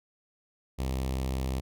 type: tone with notch filter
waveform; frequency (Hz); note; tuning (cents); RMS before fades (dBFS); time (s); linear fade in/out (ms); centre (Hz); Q
sawtooth; 65.41; C2; 0; -31; 0.78-1.61; 20; 1500; 1.5
effects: none